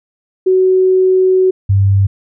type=tone pair in turn; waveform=sine; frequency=373.7 / 98.35 Hz; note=F#4 / G2; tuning=+17 / +6 cents; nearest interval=octave + major seventh; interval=2311 cents; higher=first; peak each=-7 dBFS; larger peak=neither; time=0.46-1.51 / 1.69-2.07 s; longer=first; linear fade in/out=10 ms; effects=none